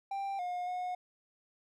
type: tone with pitch steps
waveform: triangle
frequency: 788 / 716 / 725 Hz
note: G5 / F5 / F#5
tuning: +9 / +43 / -35 cents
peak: -32 dBFS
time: 0.11-0.95 s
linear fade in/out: 5 ms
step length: 280 ms
effects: none